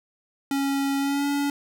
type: tone with pitch glide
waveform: square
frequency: 276.4 to 284.3 Hz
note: C#4 to C#4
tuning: -5 to +44 cents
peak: -23 dBFS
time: 0.51-1.5 s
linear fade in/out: 2 ms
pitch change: +49 cents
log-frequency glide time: 0.98-1.26 s
effects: none